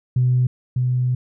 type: tone pair in turn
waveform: sine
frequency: 125.7 / 125.7 Hz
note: B2 / B2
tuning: +31 / +31 cents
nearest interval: unison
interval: 0 cents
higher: neither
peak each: -13 / -16 dBFS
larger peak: first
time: 0.16-0.47 / 0.76-1.15 s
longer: second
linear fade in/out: 5 ms
effects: tanh soft clip ceiling -9 dBFS